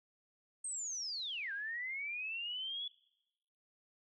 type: linear two-way sweep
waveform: sine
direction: down then up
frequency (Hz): 8540 to 1568 to 3426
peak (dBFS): -38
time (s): 0.64-2.88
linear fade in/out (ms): 5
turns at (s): 1.52
effects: noise-tail reverb RT60 1.0 s tail -24 dB re dry